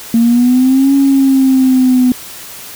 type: exponential two-way sweep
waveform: sine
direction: up then down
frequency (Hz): 228.4 to 277.2 to 249.7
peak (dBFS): -5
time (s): 0.14-2.12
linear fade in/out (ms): 2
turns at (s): 0.94
effects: tanh soft clip ceiling -1 dBFS + white hiss -30 dBFS RMS until 2.75 s

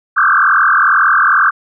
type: tone with frequency modulation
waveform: sine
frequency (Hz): 1361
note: F6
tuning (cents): -45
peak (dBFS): -7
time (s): 0.16-1.51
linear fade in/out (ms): 20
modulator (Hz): 42.2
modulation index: 5.7
effects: none

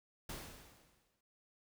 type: noise with exponential decay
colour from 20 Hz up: pink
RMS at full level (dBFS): -44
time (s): 0.29-1.21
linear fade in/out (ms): 5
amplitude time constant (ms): 200
effects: none

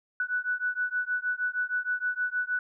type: beating tone pair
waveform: sine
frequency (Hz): 1480 / 1486.4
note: F#6 / F#6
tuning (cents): 0 / +7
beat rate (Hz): 6.4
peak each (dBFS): -30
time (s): 0.2-2.59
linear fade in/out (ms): 2
effects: none

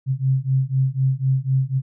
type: beating tone pair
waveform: sine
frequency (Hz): 130.8 / 134.8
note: C3 / C#3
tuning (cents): 0 / -48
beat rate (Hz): 4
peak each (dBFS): -20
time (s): 0.06-1.82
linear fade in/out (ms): 50
effects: none

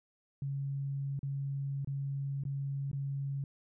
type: tone with dropouts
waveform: sine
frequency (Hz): 138.59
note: C#3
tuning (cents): 0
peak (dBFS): -33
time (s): 0.42-3.44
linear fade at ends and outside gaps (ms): 2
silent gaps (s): 1.192-1.23 / 1.847-1.873 / 2.437-2.452 / 2.915-2.93
effects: none

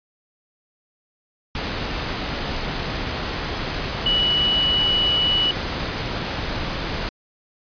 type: tone in noise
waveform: sine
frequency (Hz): 2944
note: F#7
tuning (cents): -9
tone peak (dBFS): -17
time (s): 4.06-5.51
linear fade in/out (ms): 2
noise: pink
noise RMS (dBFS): -26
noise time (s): 1.55-7.09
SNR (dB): +6
effects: resampled to 11025 Hz

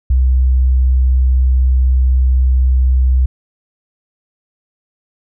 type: tone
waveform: sine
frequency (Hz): 64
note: C2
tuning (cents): -38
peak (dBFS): -8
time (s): 0.1-3.26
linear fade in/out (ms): 5
effects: none

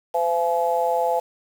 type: harmonic tone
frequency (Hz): 170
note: F3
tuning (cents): -46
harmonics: 3 / 4 / 5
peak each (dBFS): -23 / -23 / -23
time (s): 0.14-1.2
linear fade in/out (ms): 10
effects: 7-bit

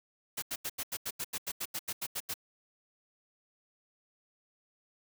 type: noise bursts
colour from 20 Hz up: white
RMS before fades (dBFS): -36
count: 15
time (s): 0.37-2.341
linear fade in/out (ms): 10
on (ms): 53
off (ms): 84
effects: none

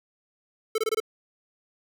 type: tone bursts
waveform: square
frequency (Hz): 440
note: A4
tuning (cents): 0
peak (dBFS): -23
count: 5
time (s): 0.75-1.002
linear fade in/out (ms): 5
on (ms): 32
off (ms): 23
effects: none

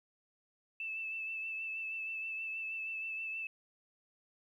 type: tone with vibrato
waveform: sine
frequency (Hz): 2637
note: E7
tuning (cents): 0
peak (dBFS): -37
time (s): 0.8-3.47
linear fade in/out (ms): 2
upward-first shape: triangle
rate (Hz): 6.3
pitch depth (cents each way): 28
effects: 12-bit

